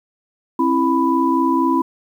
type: tone cluster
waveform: sine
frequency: 267.3 / 331.4 / 992 Hz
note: C4 / E4 / B5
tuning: +37 / +9 / +7 cents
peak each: -18 dBFS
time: 0.59-1.82 s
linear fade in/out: 5 ms
effects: 8-bit